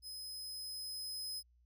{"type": "tone with level ramp", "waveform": "sawtooth", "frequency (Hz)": 5070, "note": "D#8", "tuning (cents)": 32, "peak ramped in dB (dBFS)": [-42, -37], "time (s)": [0.02, 1.43], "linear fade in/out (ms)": 50, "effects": ["added 60 Hz sine -66 dBFS peak until 1.65 s"]}